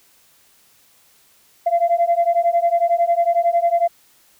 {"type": "beating tone pair", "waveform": "sine", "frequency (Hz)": [680, 691], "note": ["F5", "F5"], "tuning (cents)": [-46, -19], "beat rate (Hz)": 11, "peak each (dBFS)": -16, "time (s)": [1.66, 3.88], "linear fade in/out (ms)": 10, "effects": ["tanh soft clip ceiling -9 dBFS", "white hiss -55 dBFS RMS until 4.39 s"]}